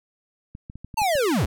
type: clicks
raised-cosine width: 5 ms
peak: -25 dBFS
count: 7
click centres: 0.551 / 0.699 / 0.756 / 0.846 / 0.942 / 1.018 / 1.154 s
type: linear sweep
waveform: square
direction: down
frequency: 918 to 52 Hz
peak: -20 dBFS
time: 0.97-1.46 s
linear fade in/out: 10 ms
effects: none